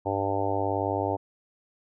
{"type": "harmonic tone", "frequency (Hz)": 98.9, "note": "G2", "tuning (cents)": 16, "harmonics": [1, 3, 4, 5, 6, 7, 8, 9], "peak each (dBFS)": [-33, -33, -33, -33, -33, -33, -33, -33], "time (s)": [0.05, 1.17], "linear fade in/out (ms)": 20, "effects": []}